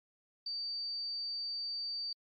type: tone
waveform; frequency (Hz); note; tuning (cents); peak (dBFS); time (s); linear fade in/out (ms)
sine; 4620; D8; -29; -36; 0.46-2.13; 5
effects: AAC 64 kbps